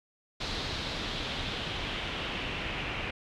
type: noise with low-pass filter sweep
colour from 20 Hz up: pink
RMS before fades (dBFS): -35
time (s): 0.4-3.11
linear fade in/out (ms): 10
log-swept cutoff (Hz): 4200 to 2600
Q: 2.8
effects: none